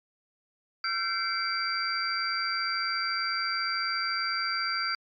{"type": "tone cluster", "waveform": "sine", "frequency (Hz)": [1357, 1545, 2093, 2296, 4709], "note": ["E6", "G6", "C7", "D7", "D8"], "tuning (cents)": [50, -26, 0, -40, 4], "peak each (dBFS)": [-31, -34, -40, -38, -31], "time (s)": [0.84, 4.95], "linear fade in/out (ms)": 2, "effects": ["MP3 64 kbps"]}